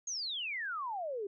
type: exponential sweep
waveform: sine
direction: down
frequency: 6645 to 382.5 Hz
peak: -35 dBFS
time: 0.07-1.27 s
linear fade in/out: 5 ms
effects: none